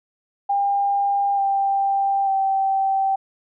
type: tone with pitch steps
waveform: sine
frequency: 801 / 788.6 / 776.4 Hz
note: G5 / G5 / G5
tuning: +37 / +10 / -17 cents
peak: -17 dBFS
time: 0.49-3.16 s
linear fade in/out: 10 ms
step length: 890 ms
effects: none